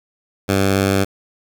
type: tone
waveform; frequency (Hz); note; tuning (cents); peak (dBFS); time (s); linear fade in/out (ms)
10% pulse; 97.4; G2; -11; -6; 0.48-1.05; 20
effects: 7-bit